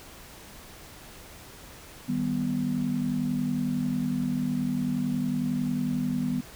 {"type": "chord", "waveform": "sine", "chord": "Eb augmented", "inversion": "none", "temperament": "equal", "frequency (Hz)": [155.56, 196, 246.9], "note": ["Eb3", "G3", "B3"], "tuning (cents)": [0, 0, 0], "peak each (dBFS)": [-32, -31, -27], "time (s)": [2.08, 6.41], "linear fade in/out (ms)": 10, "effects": ["pink hiss -47 dBFS RMS until 6.55 s"]}